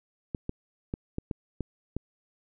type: clicks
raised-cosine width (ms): 3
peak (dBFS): -18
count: 7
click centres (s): 0.348 / 0.494 / 0.939 / 1.184 / 1.312 / 1.607 / 1.966
effects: none